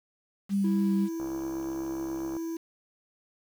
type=tone with vibrato; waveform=sine; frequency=197.3 Hz; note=G3; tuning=11 cents sharp; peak=-23 dBFS; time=0.49-1.09 s; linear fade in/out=50 ms; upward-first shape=triangle; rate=3.9 Hz; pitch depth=19 cents each way
type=tone; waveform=triangle; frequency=329.6 Hz; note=E4; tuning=in tune; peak=-29 dBFS; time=0.64-2.57 s; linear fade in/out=5 ms
type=click train; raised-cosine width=1 ms; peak=-28 dBFS; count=80; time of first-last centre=1.2-2.367 s; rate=67.7 Hz
effects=8-bit